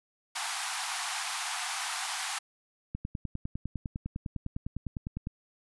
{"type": "high-pass noise", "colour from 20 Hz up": "pink", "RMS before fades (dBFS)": -34, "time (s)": [0.35, 2.39], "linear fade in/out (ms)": 10, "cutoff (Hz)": 720, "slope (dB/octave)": 96}
{"type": "click train", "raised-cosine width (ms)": 5, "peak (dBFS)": -22, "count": 24, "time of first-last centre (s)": [2.95, 5.271], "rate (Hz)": 9.91}
{"effects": ["resampled to 24000 Hz"]}